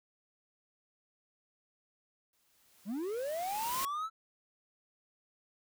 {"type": "noise with exponential growth", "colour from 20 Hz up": "white", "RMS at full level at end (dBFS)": -36, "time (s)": [2.33, 3.85], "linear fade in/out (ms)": 2, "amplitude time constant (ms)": 330}
{"type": "linear sweep", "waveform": "triangle", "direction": "up", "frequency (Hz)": [179.8, 1338], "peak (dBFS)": -32, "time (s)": [2.85, 4.1], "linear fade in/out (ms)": 50}
{"effects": []}